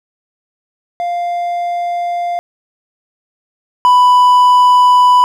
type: tone pair in turn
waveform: triangle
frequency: 698.5 / 992.1 Hz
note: F5 / B5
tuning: 0 / +8 cents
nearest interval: tritone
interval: 608 cents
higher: second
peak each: -13 / -3 dBFS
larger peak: second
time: 1-2.39 / 3.85-5.24 s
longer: neither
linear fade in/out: 0 ms
effects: none